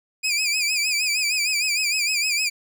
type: tone with vibrato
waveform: 20% pulse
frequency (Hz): 2435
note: D#7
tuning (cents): -38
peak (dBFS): -15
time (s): 0.23-2.5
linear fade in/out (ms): 20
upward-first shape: sine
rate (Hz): 6.5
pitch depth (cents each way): 97
effects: none